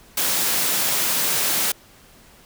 white high-pass noise, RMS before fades -21 dBFS, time 0.17-1.72 s, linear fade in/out 5 ms, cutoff 120 Hz, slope 24 dB/octave, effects pink hiss -50 dBFS RMS until 2.45 s

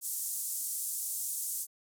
pink band-pass noise, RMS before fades -36 dBFS, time 0.01-1.67 s, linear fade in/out 50 ms, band 7600 to 14000 Hz, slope 24 dB/octave, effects none

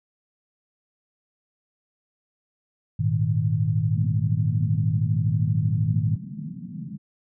sine chord, Ab suspended second, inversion none, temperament equal, 103.83 / 116.54 / 155.56 Hz, Ab2 / Bb2 / Eb3, 0 / 0 / 0 cents, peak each -24 dBFS, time 2.99-6.16 s, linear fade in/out 10 ms
pink band-pass noise, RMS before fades -35 dBFS, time 3.94-6.98 s, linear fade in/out 20 ms, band 140 to 220 Hz, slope 48 dB/octave
effects none

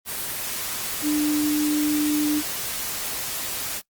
sine tone in noise, 298.9 Hz, D4, 31 cents sharp, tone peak -19 dBFS, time 1.02-2.43 s, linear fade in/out 50 ms, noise white, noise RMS -29 dBFS, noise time 0.05-3.82 s, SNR +7 dB, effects noise-tail reverb RT60 0.1 s tail -20 dB re dry + Opus 24 kbps

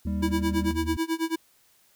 harmonic tone, 78.5 Hz, D#2, 16 cents sharp, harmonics 1 / 3 / 4, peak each -29 / -37 / -41 dBFS, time 0.05-0.97 s, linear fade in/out 5 ms
triangle tone, 197.2 Hz, G3, 11 cents sharp, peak -26 dBFS, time 0.07-0.71 s, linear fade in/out 0 ms
square tone with tremolo, 326 Hz, E4, 19 cents flat, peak -23 dBFS, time 0.22-1.36 s, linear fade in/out 10 ms, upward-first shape sine, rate 9.1 Hz, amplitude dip 95%
effects white hiss -62 dBFS RMS until 1.95 s

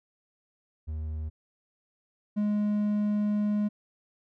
triangle tone pair in turn, 77.8 / 208.4 Hz, D#2 / G#3, 0 / +6 cents, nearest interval octave + perfect fourth, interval 1706 cents, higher second, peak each -29 / -22 dBFS, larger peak second, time 0.87-1.3 / 2.36-3.69 s, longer second, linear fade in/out 20 ms, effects none

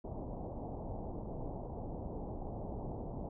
pink low-pass noise, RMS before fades -42 dBFS, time 0.04-3.29 s, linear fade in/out 5 ms, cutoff 870 Hz, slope 48 dB/octave, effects none

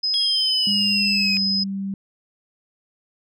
sine tone, 5060 Hz, D#8, 28 cents sharp, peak -19 dBFS, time 0.03-1.64 s, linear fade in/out 10 ms
triangle exponential sweep, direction down, 3322 to 2500 Hz, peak -21 dBFS, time 0.14-1.37 s, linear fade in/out 0 ms
sine tone with pitch glide, 200.7 to 195.55 Hz, G3 to G3, +41 to -4 cents, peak -24 dBFS, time 0.67-1.94 s, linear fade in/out 2 ms, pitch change -45 cents, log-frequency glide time 1.08-1.37 s
effects none

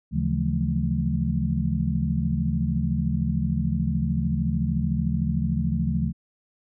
sine tone cluster, 74.5 / 138.5 / 164.5 / 178 / 218.1 Hz, D2 / C#3 / E3 / F3 / A3, +25 / -1 / -3 / +33 / -15 cents, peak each -28 dBFS, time 0.11-6.13 s, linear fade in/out 50 ms, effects none

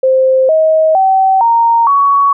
sine tone with pitch steps, 523.3 / 633.2 / 766.2 / 927 / 1121.7 Hz, C5 / D#5 / G5 / A#5 / C#6, 0 / +30 / -40 / -10 / +20 cents, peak -6 dBFS, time 0.03-2.33 s, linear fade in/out 5 ms, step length 460 ms, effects none

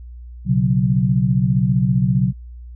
sine chord, B suspended second, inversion none, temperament equal, 123.47 / 138.59 / 185 Hz, B2 / C#3 / F#3, 0 / 0 / 0 cents, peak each -18 dBFS, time 0.45-2.33 s, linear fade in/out 50 ms, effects added 60 Hz sine -33 dBFS peak until 2.75 s

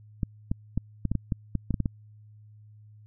clicks, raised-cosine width 5 ms, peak -14 dBFS, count 12, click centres 0.232 / 0.515 / 0.776 / 1.053 / 1.116 / 1.153 / 1.322 / 1.553 / 1.707 / 1.742 / 1.803 / 1.858 s, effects added 106 Hz sine -49 dBFS peak until 3.06 s

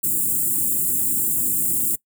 white band-stop noise, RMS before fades -21 dBFS, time 0.03-1.96 s, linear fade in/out 10 ms, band 370 to 7300 Hz, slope 96 dB/octave, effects noise-tail reverb RT60 0.1 s tail -21 dB re dry + high-pass 100 Hz 12 dB/octave

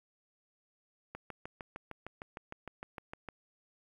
click train, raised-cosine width 0.5 ms, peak -27 dBFS, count 15, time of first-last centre 1.15-3.287 s, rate 6.55 Hz, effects 10-bit

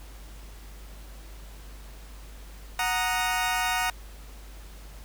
20% pulse chord, D# minor, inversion first, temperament equal with one note detuned, 736.6 / 932.3 / 1244.5 Hz, F#5 / A#5 / D#6, -8 / 0 / 0 cents, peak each -23 / -24 / -27 dBFS, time 2.79-3.9 s, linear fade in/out 2 ms, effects added 50 Hz sine -42 dBFS peak until 5.04 s + pink hiss -51 dBFS RMS until 5.04 s

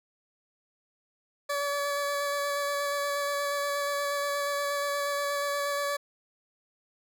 20% pulse tone with vibrato, 571 Hz, D5, 49 cents flat, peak -23 dBFS, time 1.49-5.97 s, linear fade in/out 10 ms, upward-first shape square, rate 8.4 Hz, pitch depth 10 cents each way, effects none

